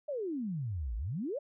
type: exponential two-way sweep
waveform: sine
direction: down then up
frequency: 622.3 to 51.2 to 622.3 Hz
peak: -33 dBFS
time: 0.08-1.39 s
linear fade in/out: 10 ms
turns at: 0.96 s
effects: none